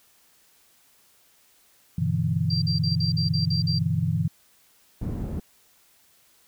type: chord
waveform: sine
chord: E minor seventh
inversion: first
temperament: equal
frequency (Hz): 98 / 123.47 / 146.83 / 164.81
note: G2 / B2 / D3 / E3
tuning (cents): 0 / 0 / 0 / 0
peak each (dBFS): -28 / -28 / -28 / -25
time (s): 1.98-4.28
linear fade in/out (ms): 5
type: tone bursts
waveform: sine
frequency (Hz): 4715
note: D8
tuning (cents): +6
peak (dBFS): -27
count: 8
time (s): 2.5-3.789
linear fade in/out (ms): 5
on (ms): 120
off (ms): 47
type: low-pass noise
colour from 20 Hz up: white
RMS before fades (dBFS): -30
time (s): 5.01-5.4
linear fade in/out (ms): 5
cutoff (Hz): 180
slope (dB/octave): 12
effects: white hiss -60 dBFS RMS until 6.47 s